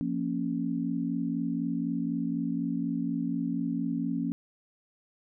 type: chord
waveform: sine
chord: Bb minor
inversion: second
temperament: equal with one note detuned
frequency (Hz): 173.41 / 233.1 / 277.2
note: F3 / Bb3 / Db4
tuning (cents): -12 / 0 / 0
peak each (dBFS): -33 / -32 / -31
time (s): 0.01-4.32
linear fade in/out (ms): 0
effects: none